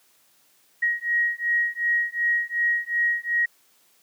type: beating tone pair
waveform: sine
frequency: 1890 / 1892.7 Hz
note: A#6 / A#6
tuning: +23 / +26 cents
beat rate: 2.7 Hz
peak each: -24 dBFS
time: 0.82-3.46 s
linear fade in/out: 10 ms
effects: white hiss -61 dBFS RMS until 4.02 s + high-pass 150 Hz 12 dB/octave